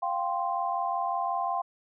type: chord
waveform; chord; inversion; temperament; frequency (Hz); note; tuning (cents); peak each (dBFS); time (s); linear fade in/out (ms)
sine; F suspended second; none; equal; 698.5 / 784 / 1046.5; F5 / G5 / C6; 0 / 0 / 0; -31; 0.02-1.62; 10
effects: none